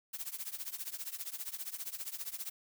blue noise with tremolo, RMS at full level -38 dBFS, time 0.13-2.5 s, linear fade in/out 10 ms, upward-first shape triangle, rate 15 Hz, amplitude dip 95%, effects none

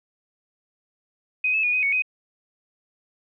sine tone with pitch steps, 2507 / 2598 / 2452 / 2507 / 2224 / 2511 Hz, D#7 / E7 / D#7 / D#7 / C#7 / D#7, +12 / -26 / -26 / +12 / +5 / +15 cents, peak -19 dBFS, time 1.44-2.022 s, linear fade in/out 5 ms, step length 97 ms, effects none

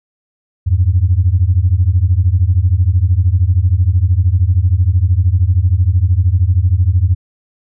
sine beating tone pair, 84.2 / 97.2 Hz, E2 / G2, +37 / -14 cents, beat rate 13 Hz, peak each -11 dBFS, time 0.66-7.15 s, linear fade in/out 20 ms, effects tanh soft clip ceiling -1 dBFS

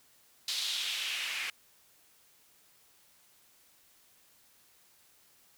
white noise with band-pass filter sweep, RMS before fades -35 dBFS, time 0.48-1.5 s, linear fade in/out 2 ms, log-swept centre 4100 to 2200 Hz, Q 2.7, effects white hiss -64 dBFS RMS until 5.57 s

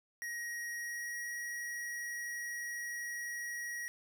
square tone with pitch glide, 1891 to 1903.1 Hz, A#6 to A#6, +24 to +35 cents, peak -39 dBFS, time 0.22-3.88 s, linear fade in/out 0 ms, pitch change +11 cents, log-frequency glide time 0.76-1.33 s, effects none

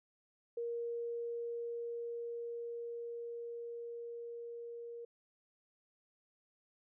sine tone with level ramp, 470 Hz, A#4, 14 cents sharp, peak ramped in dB -36 to -44 dBFS, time 0.57-5.05 s, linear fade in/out 5 ms, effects none

